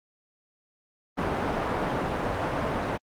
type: low-pass noise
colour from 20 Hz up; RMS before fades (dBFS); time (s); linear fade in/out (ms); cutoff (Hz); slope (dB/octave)
white; -28; 1.17-2.98; 20; 960; 12
effects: Opus 32 kbps